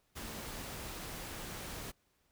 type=tone in noise; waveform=sine; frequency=223 Hz; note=A3; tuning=23 cents sharp; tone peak=-51 dBFS; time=0.22-0.43 s; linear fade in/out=20 ms; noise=pink; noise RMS=-44 dBFS; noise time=0.15-1.92 s; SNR=-10 dB; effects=pink hiss -75 dBFS RMS until 2.31 s